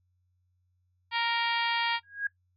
harmonic tone, 466.2 Hz, A#4, in tune, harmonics 2 / 3 / 4 / 5 / 6 / 7 / 8 / 9 / 10, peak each -30 / -38 / -34 / -35 / -37 / -35 / -41 / -42 / -41 dBFS, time 1.11-2 s, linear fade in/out 50 ms
sine tone with exponential growth, 1641 Hz, G#6, 21 cents flat, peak -24 dBFS, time 2.03-2.27 s, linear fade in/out 5 ms, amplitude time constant 51 ms
effects noise-tail reverb RT60 0.1 s tail -17 dB re dry + added 90 Hz sine -69 dBFS peak until 2.56 s

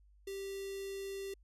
square tone with notch filter, 392 Hz, G4, in tune, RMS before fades -42 dBFS, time 0.27-1.34 s, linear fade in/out 5 ms, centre 1100 Hz, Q 0.79, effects added 50 Hz sine -61 dBFS peak until 1.43 s + resampled to 32000 Hz

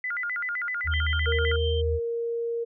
sine tone with vibrato, 1683 Hz, G#6, 23 cents sharp, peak -27 dBFS, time 0.04-1.56 s, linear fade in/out 2 ms, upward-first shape square, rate 7.8 Hz, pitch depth 300 cents each way
sine tone with pitch glide, 77.78 to 79.55 Hz, D#2 to D#2, 0 to +39 cents, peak -24 dBFS, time 0.84-2 s, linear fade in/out 50 ms, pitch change +39 cents, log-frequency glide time 1.43-1.86 s
sine tone with tremolo, 3136 Hz, G7, in tune, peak -31 dBFS, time 0.91-1.82 s, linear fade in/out 20 ms, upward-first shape sine, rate 5.6 Hz, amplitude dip 35%
sine tone, 466.2 Hz, A#4, in tune, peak -26 dBFS, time 1.26-2.65 s, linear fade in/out 20 ms
effects none

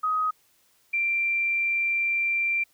sine tone pair in turn, 1258 / 2361 Hz, D#6 / D7, +19 / +9 cents, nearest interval major seventh, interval 1090 cents, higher second, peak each -22 dBFS, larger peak neither, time 0.03-0.31 / 0.93-2.64 s, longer second, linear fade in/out 10 ms, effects white hiss -64 dBFS RMS until 2.73 s

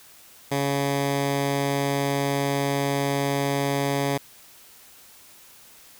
10% pulse tone, 140 Hz, C#3, 18 cents sharp, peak -14 dBFS, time 0.51-4.18 s, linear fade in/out 10 ms, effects white hiss -50 dBFS RMS until 5.99 s

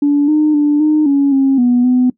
sine tone with pitch steps, 288.3 / 304.6 / 294 / 305.7 / 280.2 / 270.5 / 244.8 / 251.2 Hz, D4 / D#4 / D4 / D#4 / C#4 / C#4 / B3 / B3, -32 / -37 / +2 / -30 / +19 / -42 / -15 / +30 cents, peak -7 dBFS, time 0.02-2.1 s, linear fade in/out 5 ms, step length 260 ms, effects noise-tail reverb RT60 0.1 s tail -20 dB re dry + tanh soft clip ceiling -4 dBFS

